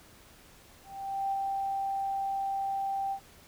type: tone with ADSR envelope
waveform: sine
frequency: 784 Hz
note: G5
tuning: in tune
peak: -27 dBFS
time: 0.84-3.2 s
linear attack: 480 ms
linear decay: 28 ms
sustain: -2 dB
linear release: 81 ms
effects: pink hiss -56 dBFS RMS until 3.47 s